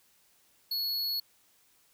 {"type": "tone", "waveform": "square", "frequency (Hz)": 4365, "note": "C#8", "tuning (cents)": -28, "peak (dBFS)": -30, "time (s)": [0.71, 1.2], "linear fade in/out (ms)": 5, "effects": ["white hiss -66 dBFS RMS until 1.93 s"]}